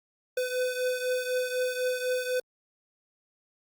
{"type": "beating tone pair", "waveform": "square", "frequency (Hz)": [503, 507], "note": ["B4", "B4"], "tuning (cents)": [32, 45], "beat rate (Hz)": 4, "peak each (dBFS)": [-29, -34], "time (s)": [0.37, 2.4], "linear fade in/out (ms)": 5, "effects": ["Opus 48 kbps"]}